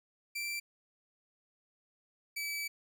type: tone pair in turn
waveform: sawtooth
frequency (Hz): 2346 / 2300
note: D7 / D7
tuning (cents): -2 / -37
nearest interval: unison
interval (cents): 35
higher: first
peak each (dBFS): -32 / -32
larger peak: neither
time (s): 0.35-0.6 / 2.36-2.68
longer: second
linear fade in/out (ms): 10
effects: none